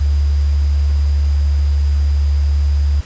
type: tone with sample-and-hold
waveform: sine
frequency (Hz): 72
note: D2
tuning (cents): -34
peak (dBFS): -11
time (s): 0-3.01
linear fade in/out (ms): 10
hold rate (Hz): 4900
effects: pink hiss -38 dBFS RMS until 3.05 s + resampled to 16000 Hz